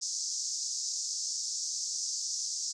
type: band-pass noise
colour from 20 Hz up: white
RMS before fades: -35 dBFS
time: 0.01-2.73 s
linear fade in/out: 20 ms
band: 5000 to 6900 Hz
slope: 48 dB/octave
effects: resampled to 22050 Hz